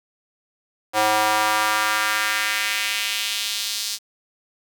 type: tone with high-pass filter sweep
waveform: square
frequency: 107.3 Hz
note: A2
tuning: 43 cents flat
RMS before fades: -22 dBFS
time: 0.93-3.99 s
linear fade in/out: 50 ms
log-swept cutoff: 680 to 4800 Hz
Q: 1.7
effects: 7-bit